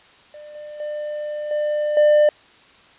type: tone with level steps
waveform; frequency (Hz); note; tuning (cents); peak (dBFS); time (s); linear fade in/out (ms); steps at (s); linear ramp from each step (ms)
triangle; 598; D5; +31; -35 / -31 / -23 / -17 / -9; 0.34-2.29; 2; 0.55 / 0.8 / 1.51 / 1.97; 2
effects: white hiss -50 dBFS RMS until 2.98 s + resampled to 8000 Hz